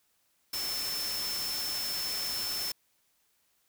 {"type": "tone in noise", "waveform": "sine", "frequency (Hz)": 5310, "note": "E8", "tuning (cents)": 12, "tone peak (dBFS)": -33, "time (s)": [0.53, 2.72], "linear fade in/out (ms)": 5, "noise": "white", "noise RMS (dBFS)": -37, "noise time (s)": [0.53, 2.72], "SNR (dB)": 1, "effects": ["white hiss -72 dBFS RMS until 3.68 s"]}